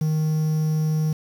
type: tone with quantisation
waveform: triangle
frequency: 155.56 Hz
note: D#3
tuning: in tune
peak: -17 dBFS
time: 0.01-1.13 s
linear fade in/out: 5 ms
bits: 7
effects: none